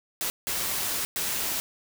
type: noise bursts at uneven times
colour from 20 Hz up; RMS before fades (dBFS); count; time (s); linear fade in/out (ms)
white; -29; 3; 0.21-0.3 / 0.47-1.05 / 1.16-1.6; 0
effects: none